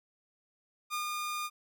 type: tone with ADSR envelope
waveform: sawtooth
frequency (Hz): 1214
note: D#6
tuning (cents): -43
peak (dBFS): -28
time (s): 0.9-1.5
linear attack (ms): 39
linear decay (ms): 110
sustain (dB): -2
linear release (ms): 46
effects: none